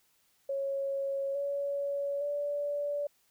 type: tone with pitch steps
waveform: sine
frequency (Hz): 550 / 564.2 / 578.7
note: C#5 / C#5 / D5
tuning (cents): -14 / +30 / -26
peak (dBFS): -30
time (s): 0.49-3.07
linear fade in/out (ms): 5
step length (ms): 860
effects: white hiss -70 dBFS RMS until 3.3 s